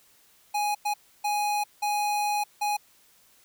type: tone bursts at uneven times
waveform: square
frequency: 830.6 Hz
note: G#5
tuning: in tune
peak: -25 dBFS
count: 5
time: 0.54-0.75 / 0.85-0.94 / 1.24-1.64 / 1.82-2.44 / 2.61-2.77 s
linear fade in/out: 10 ms
effects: white hiss -60 dBFS RMS until 3.44 s